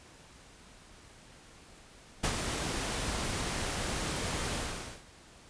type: noise with ADSR envelope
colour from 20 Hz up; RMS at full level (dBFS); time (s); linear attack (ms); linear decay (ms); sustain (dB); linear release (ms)
pink; -28; 2.23-5.04; 13; 67; -6; 490
effects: pink hiss -55 dBFS RMS until 5.49 s + resampled to 22050 Hz